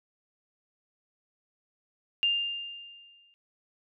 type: tone with exponential decay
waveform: sine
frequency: 2801 Hz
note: F7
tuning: 4 cents sharp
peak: -21 dBFS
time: 2.23-3.34 s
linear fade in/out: 0 ms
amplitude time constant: 240 ms
effects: none